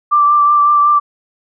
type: tone with vibrato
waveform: sine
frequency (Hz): 1174.7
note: D6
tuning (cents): 0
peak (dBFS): -7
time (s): 0.11-1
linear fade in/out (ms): 20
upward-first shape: triangle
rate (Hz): 5.4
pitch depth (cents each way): 21
effects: none